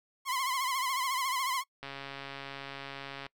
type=tone with vibrato; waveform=sawtooth; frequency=1046.5 Hz; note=C6; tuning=in tune; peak=-26 dBFS; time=0.25-1.64 s; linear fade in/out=50 ms; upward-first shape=triangle; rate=14 Hz; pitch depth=110 cents each way
type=click train; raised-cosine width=0.3 ms; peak=-25 dBFS; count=199; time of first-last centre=1.83-3.265 s; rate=138 Hz
effects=noise-tail reverb RT60 0.1 s tail -25 dB re dry